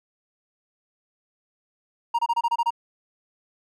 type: tone bursts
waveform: triangle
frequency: 937 Hz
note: A#5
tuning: 9 cents sharp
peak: -17 dBFS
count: 8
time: 2.14-2.706 s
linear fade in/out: 10 ms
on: 48 ms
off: 26 ms
effects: none